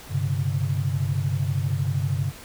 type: chord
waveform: sine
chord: G suspended fourth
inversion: none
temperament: equal with one note detuned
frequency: 98 / 130.81 / 143.56 Hz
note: G2 / C3 / D3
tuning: 0 / 0 / -39 cents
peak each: -26 dBFS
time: 0.09-2.32 s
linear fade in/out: 50 ms
effects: pink hiss -43 dBFS RMS until 2.44 s